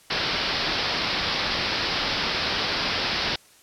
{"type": "low-pass noise", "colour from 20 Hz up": "white", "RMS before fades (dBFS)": -26, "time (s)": [0.1, 3.36], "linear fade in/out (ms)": 5, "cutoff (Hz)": 5300, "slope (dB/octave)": 96, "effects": ["white hiss -54 dBFS RMS until 3.62 s", "low-pass 11000 Hz 12 dB/octave"]}